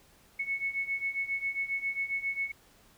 sine beating tone pair, 2200 / 2207.4 Hz, C#7 / C#7, -14 / -8 cents, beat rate 7.4 Hz, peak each -35 / -32 dBFS, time 0.39-2.52 s, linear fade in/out 10 ms, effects pink hiss -61 dBFS RMS until 2.97 s

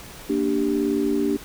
sine chord, G minor, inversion first, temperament equal, 233.1 / 293.7 / 392 Hz, Bb3 / D4 / G4, 0 / 0 / 0 cents, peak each -26 / -22 / -24 dBFS, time 0.29-1.37 s, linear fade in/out 10 ms, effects pink hiss -41 dBFS RMS until 1.44 s

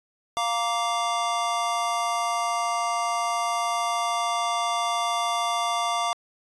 square chord, Bb major, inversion second, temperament just, 699.2 / 932.3 / 1165.4 Hz, F5 / Bb5 / D6, +2 / 0 / -14 cents, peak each -28 / -31 / -28 dBFS, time 0.37-6.13 s, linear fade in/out 0 ms, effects resampled to 22050 Hz

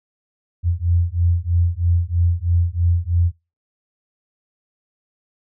sine beating tone pair, 84.9 / 88 Hz, F2 / F2, -48 / +14 cents, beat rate 3.1 Hz, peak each -18 dBFS, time 0.63-3.32 s, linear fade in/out 50 ms, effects noise-tail reverb RT60 0.3 s tail -26 dB re dry

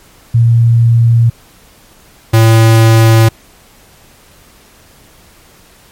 sine / square tone pair in turn, 116.54 / 112.64 Hz, A#2 / A2, 0 / +41 cents, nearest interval minor second, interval 59 cents, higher first, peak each -4 dBFS, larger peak neither, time 0.34-1.3 / 2.33-3.29 s, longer neither, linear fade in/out 10 ms, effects pink hiss -43 dBFS RMS until 5.91 s + MP3 64 kbps

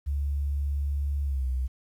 sine tone with pitch glide, 71 to 63.99 Hz, C#2 to C2, +42 to -38 cents, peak -25 dBFS, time 0.06-1.68 s, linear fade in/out 20 ms, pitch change -180 cents, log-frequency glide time 1.24-1.47 s, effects 10-bit

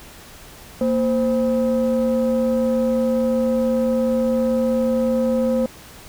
sine tone pair together, 232.1 / 521 Hz, A#3 / C5, -7 / -7 cents, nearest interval octave + major second, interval 1400 cents, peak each -17 / -17 dBFS, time 0.81-5.66 s, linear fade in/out 2 ms, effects tanh soft clip ceiling -13 dBFS + pink hiss -42 dBFS RMS until 6.08 s

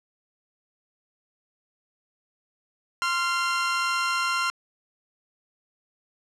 sawtooth tone pair together, 1046.5 / 1381.4 Hz, C6 / F6, 0 / -19 cents, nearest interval perfect fourth, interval 481 cents, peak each -24 / -21 dBFS, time 3.02-4.5 s, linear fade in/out 0 ms, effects low-pass 7000 Hz 12 dB/octave

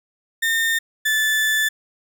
35% pulse tone pair in turn, 1820 / 1748.2 Hz, A#6 / A6, -42 / -12 cents, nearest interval minor second, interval 70 cents, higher first, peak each -16 / -15 dBFS, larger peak second, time 0.42-0.79 / 1.05-1.69 s, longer second, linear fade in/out 10 ms, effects none

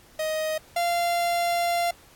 45% pulse tone pair in turn, 626 / 691.5 Hz, D#5 / F5, +10 / -17 cents, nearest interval major second, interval 173 cents, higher second, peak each -25 / -22 dBFS, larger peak second, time 0.19-0.58 / 0.76-1.91 s, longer second, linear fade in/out 5 ms, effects pink hiss -54 dBFS RMS until 2.15 s + AAC 64 kbps

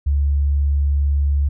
sine tone, 71.1 Hz, C#2, 45 cents sharp, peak -14 dBFS, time 0.06-1.49 s, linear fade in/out 10 ms, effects none

